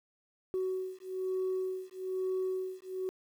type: beating tone pair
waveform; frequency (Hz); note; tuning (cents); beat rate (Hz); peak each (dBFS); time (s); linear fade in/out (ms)
sine; 373.5 / 374.6; F#4 / F#4; +16 / +21; 1.1; -34 / -34; 0.54-3.09; 0
effects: tanh soft clip ceiling -27 dBFS + 10-bit

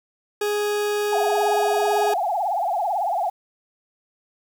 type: tone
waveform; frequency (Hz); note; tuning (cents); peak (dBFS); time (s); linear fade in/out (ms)
40% pulse; 415.3; G#4; 0; -20; 0.41-2.14; 5
type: tone with vibrato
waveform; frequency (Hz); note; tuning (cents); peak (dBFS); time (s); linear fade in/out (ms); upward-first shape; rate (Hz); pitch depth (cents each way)
sine; 758; F#5; +42; -20; 1.12-3.3; 10; triangle; 18; 250
effects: 8-bit

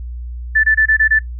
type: tone bursts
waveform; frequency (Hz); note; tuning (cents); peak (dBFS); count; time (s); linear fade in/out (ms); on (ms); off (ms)
sine; 1756; A6; -4; -9; 6; 0.55-1.191; 10; 86; 25
effects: noise-tail reverb RT60 0.1 s tail -17 dB re dry + added 60 Hz sine -24 dBFS peak until 1.39 s

